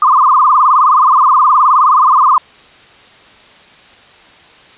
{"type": "tone with vibrato", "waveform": "sine", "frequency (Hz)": 1118, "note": "C#6", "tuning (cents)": 14, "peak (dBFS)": -5, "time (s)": [0.02, 2.38], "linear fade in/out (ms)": 2, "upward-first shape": "sine", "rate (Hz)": 19, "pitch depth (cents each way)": 190, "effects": ["white hiss -41 dBFS RMS until 4.77 s", "resampled to 8000 Hz"]}